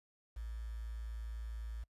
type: tone with quantisation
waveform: sine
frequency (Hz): 56.1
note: A1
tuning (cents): +34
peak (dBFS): -40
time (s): 0.36-1.84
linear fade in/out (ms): 10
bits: 10
effects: noise-tail reverb RT60 0.1 s tail -25 dB re dry + resampled to 32000 Hz